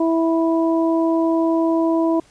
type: harmonic tone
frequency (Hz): 328.3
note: E4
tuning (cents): -7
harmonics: 1 / 2 / 3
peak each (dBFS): -16 / -22 / -26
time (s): 0-2.2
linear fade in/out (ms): 5
effects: pink hiss -53 dBFS RMS until 2.3 s + resampled to 22050 Hz